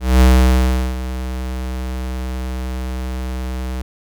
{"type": "tone with ADSR envelope", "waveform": "square", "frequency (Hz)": 63.6, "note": "C2", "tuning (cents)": -48, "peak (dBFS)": -7, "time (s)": [0, 3.82], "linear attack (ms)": 210, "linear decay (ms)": 740, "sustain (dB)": -15, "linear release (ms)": 3, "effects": []}